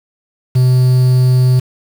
triangle tone with quantisation, 127.2 Hz, C3, 48 cents flat, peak -5 dBFS, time 0.55-1.6 s, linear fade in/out 10 ms, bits 5, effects none

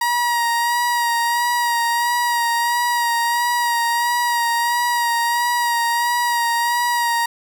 30% pulse tone with vibrato, 950 Hz, A#5, 33 cents sharp, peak -14 dBFS, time 0.01-7.26 s, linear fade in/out 5 ms, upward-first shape sine, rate 1.5 Hz, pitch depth 27 cents each way, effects 9-bit

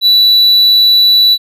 triangle tone, 3951 Hz, B7, in tune, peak -3 dBFS, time 0.01-1.38 s, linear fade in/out 50 ms, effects none

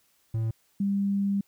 triangle / sine tone pair in turn, 112.1 / 198.99 Hz, A2 / G3, +33 / +26 cents, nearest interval minor seventh, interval 993 cents, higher second, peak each -23 dBFS, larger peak neither, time 0.34-0.51 / 0.8-1.41 s, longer second, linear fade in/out 5 ms, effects white hiss -67 dBFS RMS until 1.47 s

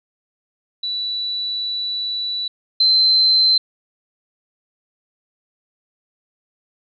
sine tone pair in turn, 3951 / 4090 Hz, B7 / C8, 0 / -40 cents, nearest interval minor second, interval 60 cents, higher second, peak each -21 / -11 dBFS, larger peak second, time 0.83-2.48 / 2.8-3.58 s, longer first, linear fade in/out 5 ms, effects none

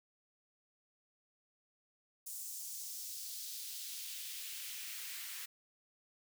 white noise with high-pass filter sweep, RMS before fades -45 dBFS, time 2.26-5.46 s, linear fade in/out 10 ms, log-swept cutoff 7500 to 1700 Hz, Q 1.4, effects none

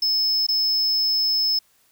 triangle tone with dropouts, 5220 Hz, E8, 18 cents flat, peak -17 dBFS, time 0.02-1.59 s, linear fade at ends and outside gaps 5 ms, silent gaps 0.467-0.486 s, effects white hiss -61 dBFS RMS until 1.91 s

